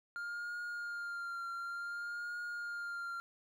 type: tone with vibrato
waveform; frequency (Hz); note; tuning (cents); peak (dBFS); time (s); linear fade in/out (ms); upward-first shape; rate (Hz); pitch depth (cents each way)
triangle; 1403; F6; +8; -37; 0.16-3.2; 0; triangle; 0.56; 34
effects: none